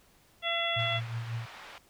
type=harmonic tone; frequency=677 Hz; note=E5; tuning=46 cents sharp; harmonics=1 / 2 / 3 / 4 / 5; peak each=-34 / -37 / -34 / -36 / -32 dBFS; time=0.42-1.01 s; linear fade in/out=50 ms
type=tone with tremolo; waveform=sine; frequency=115.8 Hz; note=A#2; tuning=11 cents flat; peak=-30 dBFS; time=0.76-1.46 s; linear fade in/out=10 ms; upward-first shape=triangle; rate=5.5 Hz; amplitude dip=65%
type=band-pass noise; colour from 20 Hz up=pink; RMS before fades=-48 dBFS; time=0.79-1.78 s; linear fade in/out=0 ms; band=870 to 3000 Hz; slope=12 dB/octave
effects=pink hiss -63 dBFS RMS until 1.89 s